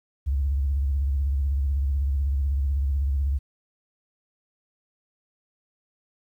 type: tone with vibrato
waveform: sine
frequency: 69.3 Hz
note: C#2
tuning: in tune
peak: -20 dBFS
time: 0.26-3.39 s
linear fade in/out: 20 ms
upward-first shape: sine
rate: 16 Hz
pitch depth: 110 cents each way
effects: tanh soft clip ceiling -16 dBFS + 10-bit